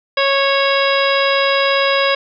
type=harmonic tone; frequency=551 Hz; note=C#5; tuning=11 cents flat; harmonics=1 / 2 / 3 / 4 / 5 / 6 / 7 / 9; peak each=-16 / -19 / -21 / -22 / -23 / -24 / -24 / -26 dBFS; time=0.17-2.15 s; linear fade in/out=5 ms; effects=none